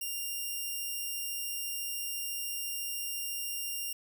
5% pulse tone, 2794 Hz, F7, in tune, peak -25 dBFS, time 0.01-3.93 s, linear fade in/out 5 ms, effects none

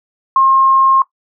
sine tone, 1069 Hz, C6, 37 cents sharp, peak -7 dBFS, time 0.36-1.02 s, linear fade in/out 2 ms, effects noise-tail reverb RT60 0.1 s tail -18 dB re dry

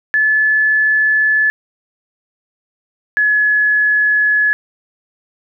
sine tone pair in turn, 1727 / 1700.3 Hz, A6 / G#6, -33 / +40 cents, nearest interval unison, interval 27 cents, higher first, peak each -10 dBFS, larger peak neither, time 0.14-1.5 / 3.17-4.53 s, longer neither, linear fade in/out 0 ms, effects none

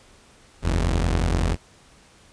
sawtooth tone pair together, 46.01 / 81.7 Hz, F#1 / E2, -9 / -15 cents, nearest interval minor seventh, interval 994 cents, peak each -17 / -20 dBFS, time 0.62-1.57 s, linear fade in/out 50 ms, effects pink hiss -53 dBFS RMS until 2.32 s + resampled to 22050 Hz

